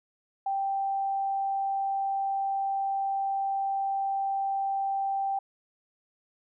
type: tone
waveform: sine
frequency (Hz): 784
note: G5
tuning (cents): 0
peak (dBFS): -26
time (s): 0.46-5.39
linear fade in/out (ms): 5
effects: none